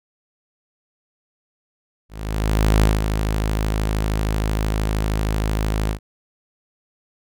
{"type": "tone with ADSR envelope", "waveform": "sawtooth", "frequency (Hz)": 53, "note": "G#1", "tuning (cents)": 36, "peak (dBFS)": -8, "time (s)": [2.09, 5.99], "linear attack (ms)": 740, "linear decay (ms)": 160, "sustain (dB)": -7, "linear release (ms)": 90, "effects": []}